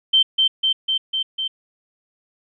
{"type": "tone with echo", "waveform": "sine", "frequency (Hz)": 3117, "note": "G7", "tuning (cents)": -11, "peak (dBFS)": -11, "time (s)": [0.13, 0.23], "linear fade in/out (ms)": 10, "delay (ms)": 250, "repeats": 5, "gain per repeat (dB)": -2, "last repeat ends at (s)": 1.48, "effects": []}